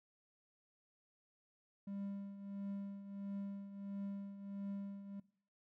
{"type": "tone with tremolo", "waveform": "triangle", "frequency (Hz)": 198.9, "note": "G3", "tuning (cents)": 25, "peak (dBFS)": -38, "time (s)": [1.87, 5.2], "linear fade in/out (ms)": 5, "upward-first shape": "triangle", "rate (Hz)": 1.5, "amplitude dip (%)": 70, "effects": ["noise-tail reverb RT60 0.5 s tail -20 dB re dry"]}